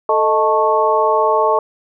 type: harmonic tone with a mistuned harmonic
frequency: 220 Hz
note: A3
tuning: in tune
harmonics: 2 / 3 / 4 / 5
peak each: -17 / -17 / -17 / -17 dBFS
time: 0.09-1.59 s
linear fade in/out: 2 ms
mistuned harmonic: 3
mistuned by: -94 cents
effects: none